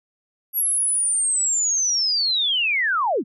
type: linear sweep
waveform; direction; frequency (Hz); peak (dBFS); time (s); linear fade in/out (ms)
sine; down; 11590 to 171.5; -18; 0.53-3.24; 50
effects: none